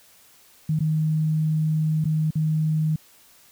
sine tone with dropouts, 156.1 Hz, D#3, 6 cents sharp, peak -19 dBFS, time 0.69-2.96 s, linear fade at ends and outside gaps 5 ms, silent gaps 0.791-0.804 / 2.043-2.053 / 2.307-2.354 s, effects white hiss -54 dBFS RMS until 3.51 s

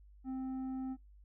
sine tone with tanh clipping, 261.6 Hz, C4, in tune, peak -38 dBFS, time 0.24-0.97 s, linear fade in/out 50 ms, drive 7 dB, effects noise-tail reverb RT60 0.2 s tail -25 dB re dry + added 50 Hz sine -56 dBFS peak until 1.24 s

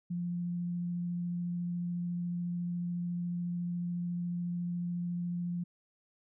sine tone with vibrato, 174.61 Hz, F3, in tune, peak -32 dBFS, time 0.1-5.64 s, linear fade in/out 10 ms, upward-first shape sine, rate 14 Hz, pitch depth 8 cents each way, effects none

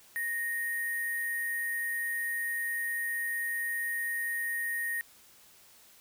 sine tone with sample-and-hold, 1864.7 Hz, A#6, in tune, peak -30 dBFS, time 0.16-5.01 s, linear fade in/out 0 ms, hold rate 11025 Hz, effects white hiss -58 dBFS RMS until 6 s

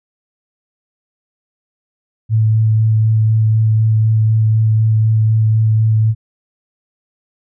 sine tone with vibrato, 110 Hz, A2, in tune, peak -9 dBFS, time 2.29-6.15 s, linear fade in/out 50 ms, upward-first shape sine, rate 4 Hz, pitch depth 11 cents each way, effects none

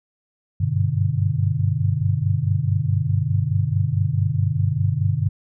sine tone cluster, 96.4 / 101.1 / 125.1 / 149.1 Hz, G2 / G#2 / B2 / D3, -28 / -46 / +23 / +27 cents, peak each -23 dBFS, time 0.6-5.29 s, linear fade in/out 10 ms, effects none

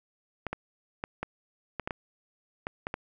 clicks, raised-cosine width 0.5 ms, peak -17 dBFS, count 10, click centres 0.467 / 0.53 / 1.039 / 1.23 / 1.797 / 1.875 / 1.908 / 2.669 / 2.869 / 2.941 s, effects none

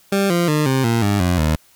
20% pulse tone with pitch steps, 197.5 / 172.93 / 151.42 / 132.58 / 116.09 / 101.64 / 89 / 77.93 Hz, G3 / F3 / D#3 / C3 / A#2 / G#2 / F2 / D#2, +13 / -17 / -47 / +23 / -7 / -37 / +33 / +3 cents, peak -10 dBFS, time 0.12-1.56 s, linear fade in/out 5 ms, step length 180 ms, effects white hiss -53 dBFS RMS until 1.75 s

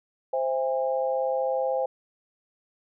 sine chord, C augmented, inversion none, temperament equal with one note detuned, 523.3 / 659.3 / 812.6 Hz, C5 / E5 / G#5, 0 / 0 / -38 cents, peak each -25 / -31 / -30 dBFS, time 0.33-1.86 s, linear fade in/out 5 ms, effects none

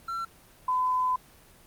triangle / sine tone pair in turn, 1353 / 1011.8 Hz, E6 / B5, +45 / +42 cents, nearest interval perfect fourth, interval 503 cents, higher first, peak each -28 / -23 dBFS, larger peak second, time 0.08-0.25 / 0.68-1.16 s, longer second, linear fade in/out 5 ms, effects pink hiss -55 dBFS RMS until 1.66 s + Opus 24 kbps

